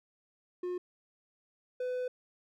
triangle tone pair in turn, 359 / 501.9 Hz, F4 / B4, +48 / +28 cents, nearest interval tritone, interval 580 cents, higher second, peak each -31 / -30 dBFS, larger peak second, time 0.63-0.78 / 1.8-2.08 s, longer second, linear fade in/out 5 ms, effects none

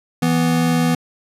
square tone pair together, 164.45 / 246.9 Hz, E3 / B3, -4 / 0 cents, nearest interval perfect fifth, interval 704 cents, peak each -18 dBFS, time 0.22-0.95 s, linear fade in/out 5 ms, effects resampled to 32000 Hz

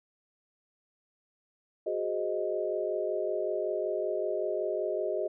sine chord, Ab dominant seventh, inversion third, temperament equal, 370 / 415.3 / 523.3 / 622.3 Hz, Gb4 / Ab4 / C5 / Eb5, 0 / 0 / 0 / 0 cents, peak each -34 / -34 / -38 / -32 dBFS, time 1.86-5.28 s, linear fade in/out 10 ms, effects none

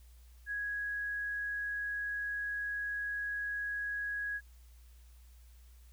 sine tone, 1661.2 Hz, G#6, in tune, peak -34 dBFS, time 0.46-4.41 s, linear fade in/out 50 ms, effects added 60 Hz sine -54 dBFS peak until 5.92 s + white hiss -68 dBFS RMS until 5.92 s

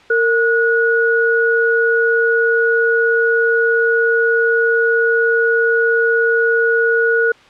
sine tone pair together, 459.2 / 1457.9 Hz, A#4 / F#6, -26 / -26 cents, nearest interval octave + minor sixth, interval 2000 cents, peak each -14 dBFS, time 0.1-7.32 s, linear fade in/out 5 ms, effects white hiss -45 dBFS RMS until 7.49 s + low-pass 3000 Hz 12 dB/octave

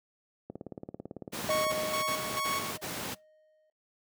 click train, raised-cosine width 2 ms, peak -25 dBFS, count 26, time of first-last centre 0.5-1.889 s, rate 18 Hz
pink noise bursts, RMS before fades -36 dBFS, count 5, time 1.32-3.152 s, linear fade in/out 20 ms, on 340 ms, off 33 ms
triangle tone with exponential decay, 620 Hz, D#5, 6 cents flat, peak -25 dBFS, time 1.49-3.7 s, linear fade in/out 2 ms, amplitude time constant 480 ms
sawtooth tone with tremolo, 1108.7 Hz, C#6, in tune, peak -26 dBFS, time 1.5-2.71 s, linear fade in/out 5 ms, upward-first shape square, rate 2.3 Hz, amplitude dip 60%
effects noise-tail reverb RT60 0.2 s tail -23 dB re dry + high-pass 150 Hz 12 dB/octave

